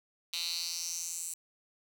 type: tone with high-pass filter sweep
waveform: 10% pulse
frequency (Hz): 170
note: F3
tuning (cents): -46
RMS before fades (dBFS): -37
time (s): 0.33-1.34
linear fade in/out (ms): 5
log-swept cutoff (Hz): 3600 to 8300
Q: 4
effects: none